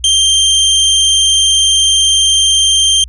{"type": "tone", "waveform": "sawtooth", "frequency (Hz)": 3162, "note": "G7", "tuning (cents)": 14, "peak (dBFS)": -4, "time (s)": [0.04, 3.04], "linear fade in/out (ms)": 2, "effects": ["added 61 Hz sine -28 dBFS peak until 3.08 s", "resampled to 24000 Hz"]}